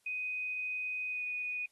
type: tone with pitch glide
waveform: sine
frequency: 2500 to 2477 Hz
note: D#7 to D#7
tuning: +8 to -8 cents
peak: -34 dBFS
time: 0.06-1.66 s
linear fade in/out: 5 ms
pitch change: -16 cents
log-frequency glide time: 1.1-1.23 s
effects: white hiss -73 dBFS RMS until 1.71 s + AAC 32 kbps